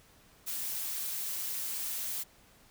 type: noise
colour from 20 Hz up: blue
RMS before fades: -36 dBFS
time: 0.46-2.24 s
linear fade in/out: 20 ms
effects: pink hiss -61 dBFS RMS until 2.7 s